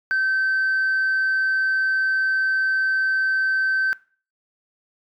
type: tone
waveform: sine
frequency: 1545 Hz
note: G6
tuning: 26 cents flat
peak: -16 dBFS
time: 0.11-3.93 s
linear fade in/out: 0 ms
effects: noise-tail reverb RT60 0.4 s tail -22 dB re dry + tanh soft clip ceiling -16 dBFS